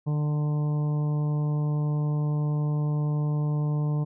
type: harmonic tone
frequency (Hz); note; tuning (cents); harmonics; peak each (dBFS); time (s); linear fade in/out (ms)
149.1; D3; +27; 1 / 2 / 3 / 4 / 5 / 6 / 7; -23 / -37 / -40 / -44 / -47 / -46 / -47; 0.06-4.05; 20
effects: none